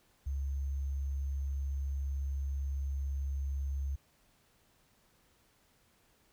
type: tone with sample-and-hold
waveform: sine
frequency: 69 Hz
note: C#2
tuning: 7 cents flat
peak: -32 dBFS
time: 0.26-3.96 s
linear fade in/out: 10 ms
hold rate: 6300 Hz
effects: pink hiss -69 dBFS RMS until 6.32 s